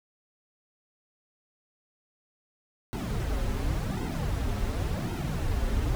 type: noise with flanger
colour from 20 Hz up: brown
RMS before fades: -29 dBFS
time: 2.93-5.95 s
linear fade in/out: 0 ms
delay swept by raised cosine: 1.7 to 6.5 ms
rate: 0.91 Hz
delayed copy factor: -0.85
effects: none